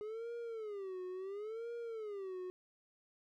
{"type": "tone with vibrato", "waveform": "triangle", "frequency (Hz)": 415.3, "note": "G#4", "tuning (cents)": 0, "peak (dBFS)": -39, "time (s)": [0.01, 2.5], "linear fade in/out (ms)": 0, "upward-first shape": "sine", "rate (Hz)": 0.72, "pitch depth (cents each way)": 220, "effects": []}